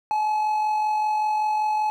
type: tone with amplitude modulation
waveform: triangle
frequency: 854 Hz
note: G#5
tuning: 48 cents sharp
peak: -17 dBFS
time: 0.11-1.9 s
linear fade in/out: 0 ms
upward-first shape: sine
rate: 45.2 Hz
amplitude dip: 30%
effects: none